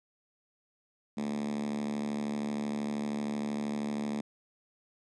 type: tone with high-pass filter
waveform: 5% pulse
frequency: 72.9 Hz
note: D2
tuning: 12 cents flat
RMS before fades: -34 dBFS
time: 1.17-4.21 s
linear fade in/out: 5 ms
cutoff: 210 Hz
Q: 7
effects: resampled to 22050 Hz